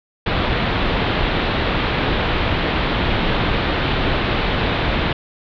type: low-pass noise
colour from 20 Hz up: pink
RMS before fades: -19 dBFS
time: 0.26-5.13 s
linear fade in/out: 5 ms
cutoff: 3900 Hz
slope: 48 dB/octave
effects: none